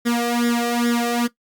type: tone with flanger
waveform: sawtooth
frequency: 237.7 Hz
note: A#3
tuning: 34 cents sharp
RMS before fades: -20 dBFS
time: 0.05-1.28 s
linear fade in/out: 20 ms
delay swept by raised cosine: 0.56 to 1.66 ms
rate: 2.4 Hz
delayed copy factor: +0.9
effects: noise-tail reverb RT60 0.1 s tail -17 dB re dry + Opus 48 kbps